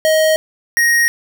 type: tone pair in turn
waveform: square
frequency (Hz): 629 / 1873.5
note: D#5 / A#6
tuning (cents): +19 / +8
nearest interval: octave + perfect fifth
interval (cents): 1889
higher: second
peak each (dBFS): -11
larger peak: neither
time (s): 0.05-0.36 / 0.77-1.08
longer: neither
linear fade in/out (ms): 0
effects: none